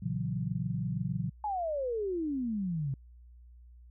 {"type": "chord", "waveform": "sine", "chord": "F# dominant seventh", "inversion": "first", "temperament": "equal", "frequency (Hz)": [116.54, 138.59, 164.81, 185], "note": ["A#2", "C#3", "E3", "F#3"], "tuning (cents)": [0, 0, 0, 0], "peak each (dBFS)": -36, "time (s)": [0.02, 1.3], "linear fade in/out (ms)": 10}
{"type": "exponential sweep", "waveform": "sine", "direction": "down", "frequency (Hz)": [866, 130.2], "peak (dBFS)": -30, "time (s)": [1.44, 2.94], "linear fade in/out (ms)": 2}
{"effects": ["added 60 Hz sine -51 dBFS peak until 3.9 s"]}